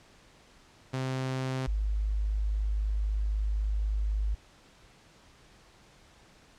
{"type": "tone pair in turn", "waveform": ["sawtooth", "sine"], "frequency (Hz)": [130.81, 51.91], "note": ["C3", "G#1"], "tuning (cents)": [0, 0], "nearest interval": "octave + major third", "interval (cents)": 1600, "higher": "first", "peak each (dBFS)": -26, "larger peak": "neither", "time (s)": [[0.93, 1.67], [1.67, 4.35]], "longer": "second", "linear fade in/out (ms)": 10, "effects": ["pink hiss -58 dBFS RMS until 6.58 s", "low-pass 7000 Hz 12 dB/octave"]}